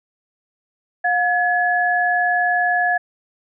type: tone pair together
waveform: sine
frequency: 714.8 / 1700 Hz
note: F5 / G#6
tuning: +40 / +40 cents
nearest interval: octave + minor third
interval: 1500 cents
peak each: -18 dBFS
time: 1.04-2.98 s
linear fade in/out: 10 ms
effects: none